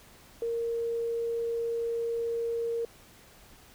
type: tone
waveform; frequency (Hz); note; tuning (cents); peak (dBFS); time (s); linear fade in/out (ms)
sine; 464.4; A#4; -7; -28; 0.42-2.85; 2
effects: pink hiss -55 dBFS RMS until 3.74 s